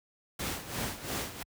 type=noise with tremolo; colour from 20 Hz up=pink; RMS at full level=-33 dBFS; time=0.39-1.43 s; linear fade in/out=5 ms; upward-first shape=sine; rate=2.9 Hz; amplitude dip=75%; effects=high-pass 60 Hz 12 dB/octave